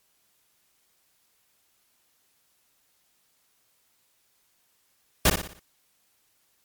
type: noise with echo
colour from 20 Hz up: pink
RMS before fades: -18 dBFS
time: 5.25-5.3 s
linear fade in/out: 5 ms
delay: 59 ms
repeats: 5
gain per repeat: -7 dB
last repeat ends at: 5.595 s
effects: white hiss -68 dBFS RMS until 6.64 s + MP3 96 kbps